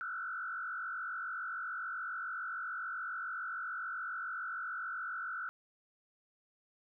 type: tone with frequency modulation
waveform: sine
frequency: 1422 Hz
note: F6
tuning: 31 cents sharp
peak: -37 dBFS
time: 0.01-5.49 s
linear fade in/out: 0 ms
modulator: 47 Hz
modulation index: 2.2
effects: none